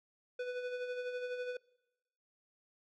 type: tone with tremolo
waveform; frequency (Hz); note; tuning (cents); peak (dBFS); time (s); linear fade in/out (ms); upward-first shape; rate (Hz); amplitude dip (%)
square; 496.2; B4; +8; -36; 0.39-1.57; 5; sine; 12; 45
effects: noise-tail reverb RT60 1.0 s tail -24 dB re dry + low-pass 3000 Hz 12 dB/octave